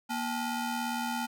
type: ring-modulated tone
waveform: 30% pulse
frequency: 554.4 Hz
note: C#5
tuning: in tune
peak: -25 dBFS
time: 0.09-1.27 s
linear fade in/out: 20 ms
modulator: 316 Hz
effects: none